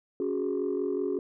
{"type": "chord", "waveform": "sine", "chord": "C# suspended fourth", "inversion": "none", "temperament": "equal with one note detuned", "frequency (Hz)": [279.1, 370, 415.3], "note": ["C#4", "F#4", "G#4"], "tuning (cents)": [12, 0, 0], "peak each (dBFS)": [-32, -29, -30], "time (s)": [0.2, 1.19], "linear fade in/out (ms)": 2, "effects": ["tanh soft clip ceiling -21 dBFS"]}